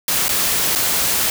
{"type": "noise with dropouts", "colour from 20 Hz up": "white", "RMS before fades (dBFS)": -18, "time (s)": [0.08, 1.3], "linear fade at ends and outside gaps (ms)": 2, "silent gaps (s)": [[0.283, 0.291], [0.752, 0.757]], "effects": []}